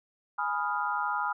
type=chord; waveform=sine; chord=F half-diminished seventh; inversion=first; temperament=equal; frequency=830.6 / 987.8 / 1244.5 / 1396.9 Hz; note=Ab5 / Cb6 / Eb6 / F6; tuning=0 / 0 / 0 / 0 cents; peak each=-33 dBFS; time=0.38-1.33 s; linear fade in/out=10 ms; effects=none